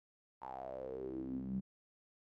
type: tone with band-pass filter sweep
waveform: sawtooth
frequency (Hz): 65.41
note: C2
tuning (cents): 0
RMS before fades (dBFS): -43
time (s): 0.41-1.61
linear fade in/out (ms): 20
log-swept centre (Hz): 930 to 180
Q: 9.2
effects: none